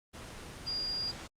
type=tone in noise; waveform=sine; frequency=4822 Hz; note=D8; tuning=45 cents sharp; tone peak=-32 dBFS; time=0.66-1.12 s; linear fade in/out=20 ms; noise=pink; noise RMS=-45 dBFS; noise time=0.13-1.28 s; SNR=+10 dB; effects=low-pass 8000 Hz 12 dB/octave + Opus 32 kbps